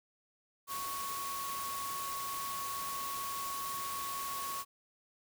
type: tone in noise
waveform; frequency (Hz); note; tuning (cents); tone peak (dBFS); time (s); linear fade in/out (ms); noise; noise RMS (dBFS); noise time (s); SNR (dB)
sine; 1108.7; C#6; 0; -38; 0.67-4.65; 50; white; -42; 0.67-4.65; +1
effects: none